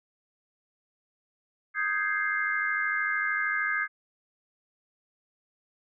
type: chord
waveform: sine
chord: Ab major seventh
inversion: second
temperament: equal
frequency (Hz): 1244.5 / 1568 / 1661.2 / 2093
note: Eb6 / G6 / Ab6 / C7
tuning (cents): 0 / 0 / 0 / 0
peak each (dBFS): -33 / -31 / -30 / -31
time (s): 1.74-3.88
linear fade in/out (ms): 50
effects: none